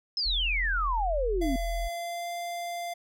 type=exponential sweep; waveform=sine; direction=down; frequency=5250 to 248.1 Hz; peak=-26 dBFS; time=0.17-1.56 s; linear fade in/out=2 ms
type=tone; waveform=sine; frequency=42.41 Hz; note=E1; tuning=50 cents sharp; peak=-29 dBFS; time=0.25-1.89 s; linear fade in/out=20 ms
type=tone with pitch glide; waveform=square; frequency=680 to 693.1 Hz; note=F5 to F5; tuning=-46 to -13 cents; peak=-33 dBFS; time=1.41-2.94 s; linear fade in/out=10 ms; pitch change=+33 cents; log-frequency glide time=1.68-2.31 s
effects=none